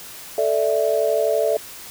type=chord; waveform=sine; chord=A suspended fourth; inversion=none; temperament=equal; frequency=440 / 587.3 / 659.3 Hz; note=A4 / D5 / E5; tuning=0 / 0 / 0 cents; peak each=-21 dBFS; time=0.38-1.57 s; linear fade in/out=2 ms; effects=white hiss -38 dBFS RMS until 1.9 s